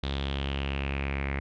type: tone with low-pass filter sweep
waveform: sawtooth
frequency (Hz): 68.9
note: C#2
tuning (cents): -10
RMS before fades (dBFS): -31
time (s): 0.03-1.4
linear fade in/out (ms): 5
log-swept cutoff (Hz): 3700 to 2100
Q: 5.6
effects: none